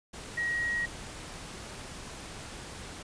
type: tone in noise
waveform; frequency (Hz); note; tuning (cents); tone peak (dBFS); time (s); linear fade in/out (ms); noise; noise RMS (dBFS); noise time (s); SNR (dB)
sine; 1897; A#6; +30; -28; 0.37-0.86; 10; pink; -43; 0.13-3.03; +12
effects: resampled to 22050 Hz